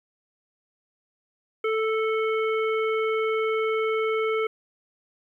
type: harmonic tone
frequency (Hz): 440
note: A4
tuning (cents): 0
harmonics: 1 / 3 / 5 / 7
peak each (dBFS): -23 / -30 / -32 / -42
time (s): 1.64-4.47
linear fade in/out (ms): 5
effects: 10-bit